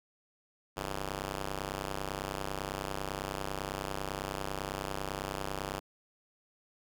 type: ring-modulated tone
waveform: 5% pulse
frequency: 98 Hz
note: G2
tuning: in tune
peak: -21 dBFS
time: 0.76-5.8 s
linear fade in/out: 20 ms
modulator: 230 Hz
effects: none